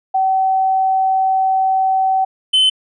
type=tone pair in turn; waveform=sine / triangle; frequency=763 / 3052 Hz; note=G5 / G7; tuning=-47 / -47 cents; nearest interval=2 octaves; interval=2400 cents; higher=second; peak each=-12 / -8 dBFS; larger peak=second; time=0.14-2.25 / 2.53-2.7 s; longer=first; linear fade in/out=10 ms; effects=resampled to 24000 Hz